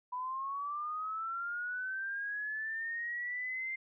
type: linear sweep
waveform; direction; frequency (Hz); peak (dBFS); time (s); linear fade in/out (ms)
sine; up; 986 to 2100; -35; 0.12-3.76; 10
effects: none